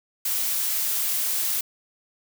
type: noise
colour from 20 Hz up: blue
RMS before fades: -25 dBFS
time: 0.25-1.61 s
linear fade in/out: 5 ms
effects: none